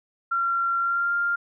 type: tone with pitch glide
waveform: sine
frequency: 1372 to 1397.6 Hz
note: F6 to F6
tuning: -31 to +1 cents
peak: -21 dBFS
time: 0.31-1.36 s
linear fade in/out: 10 ms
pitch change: +32 cents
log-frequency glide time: 0.79-1.15 s
effects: none